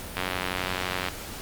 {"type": "click train", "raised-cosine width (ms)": 0.3, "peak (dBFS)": -11, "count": 85, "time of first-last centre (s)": [0.17, 1.085], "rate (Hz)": 91.8, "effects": ["pink hiss -38 dBFS RMS until 1.41 s", "Opus 48 kbps"]}